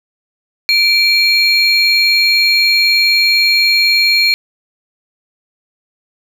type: tone pair together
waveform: triangle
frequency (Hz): 2341 / 4259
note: D7 / C8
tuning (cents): -6 / +30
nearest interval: minor seventh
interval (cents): 1036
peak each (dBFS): -10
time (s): 0.69-4.34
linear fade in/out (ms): 0
effects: none